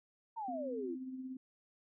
sine exponential sweep, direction down, 941 to 316.7 Hz, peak -38 dBFS, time 0.36-0.96 s, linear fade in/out 20 ms
sine tone with tremolo, 259.4 Hz, C4, 15 cents flat, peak -39 dBFS, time 0.48-1.37 s, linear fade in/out 5 ms, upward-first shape triangle, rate 17 Hz, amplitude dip 50%
effects none

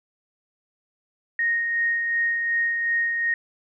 sine tone with tremolo, 1862 Hz, A#6, 2 cents flat, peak -19 dBFS, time 1.39-3.34 s, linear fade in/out 2 ms, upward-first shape sine, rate 2.7 Hz, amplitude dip 35%, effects none

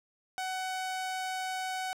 sawtooth tone, 749 Hz, F#5, 21 cents sharp, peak -29 dBFS, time 0.38-1.93 s, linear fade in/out 0 ms, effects low-pass 11000 Hz 12 dB/octave

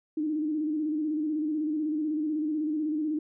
sine tone with vibrato, 306.2 Hz, D#4, 28 cents flat, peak -26 dBFS, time 0.17-3.19 s, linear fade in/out 5 ms, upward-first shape square, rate 16 Hz, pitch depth 49 cents each way, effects none

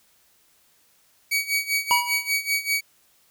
sawtooth tone with tremolo, 2261 Hz, C#7, 34 cents sharp, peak -16 dBFS, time 1.31-2.81 s, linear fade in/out 10 ms, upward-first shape sine, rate 5.1 Hz, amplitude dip 85%
square tone with exponential decay, 967 Hz, B5, 37 cents flat, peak -16 dBFS, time 1.91-2.33 s, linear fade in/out 0 ms, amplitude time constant 91 ms
effects white hiss -61 dBFS RMS until 3.3 s

